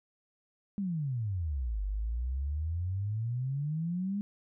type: exponential two-way sweep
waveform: sine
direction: down then up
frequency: 207.7 to 47.87 to 207.7 Hz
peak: -30 dBFS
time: 0.78-4.21 s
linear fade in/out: 0 ms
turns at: 1.83 s
effects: none